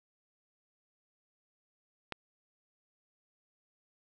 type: click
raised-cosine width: 0.3 ms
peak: -20 dBFS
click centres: 2.123 s
effects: none